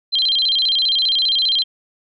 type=tone with vibrato; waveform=sine; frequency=3612 Hz; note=A7; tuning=45 cents sharp; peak=-14 dBFS; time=0.12-1.64 s; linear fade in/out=20 ms; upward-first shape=square; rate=15 Hz; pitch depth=210 cents each way; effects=none